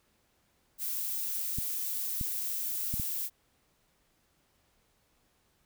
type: noise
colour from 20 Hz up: violet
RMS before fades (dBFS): -34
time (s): 0.78-3.3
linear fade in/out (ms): 50
type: clicks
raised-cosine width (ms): 5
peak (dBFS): -23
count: 4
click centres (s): 1.586 / 2.212 / 2.94 / 2.998
effects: pink hiss -71 dBFS RMS until 5.65 s